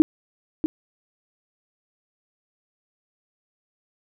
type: tone with echo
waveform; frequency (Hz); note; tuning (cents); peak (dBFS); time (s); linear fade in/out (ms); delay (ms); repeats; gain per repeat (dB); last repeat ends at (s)
sine; 311.1; D#4; 0; -9; 0-0.02; 0; 640; 1; -9; 0.66
effects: none